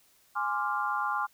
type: chord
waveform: sine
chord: D half-diminished seventh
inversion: second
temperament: equal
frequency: 830.6 / 1046.5 / 1174.7 / 1396.9 Hz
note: Ab5 / C6 / D6 / F6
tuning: 0 / 0 / 0 / 0 cents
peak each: -33 dBFS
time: 0.35-1.27 s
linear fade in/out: 20 ms
effects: white hiss -64 dBFS RMS until 1.33 s